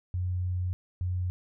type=tone bursts at uneven times; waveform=sine; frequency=90.5 Hz; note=F#2; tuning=38 cents flat; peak=-27 dBFS; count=2; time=0.14-0.73 / 1.01-1.3 s; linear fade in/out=0 ms; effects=none